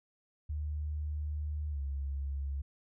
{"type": "tone with pitch glide", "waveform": "sine", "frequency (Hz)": [75.1, 69.27], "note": ["D2", "C#2"], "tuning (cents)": [39, -1], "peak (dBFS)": -33, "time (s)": [0.49, 2.62], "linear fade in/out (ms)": 10, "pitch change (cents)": -140, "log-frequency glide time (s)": [1.7, 1.8], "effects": []}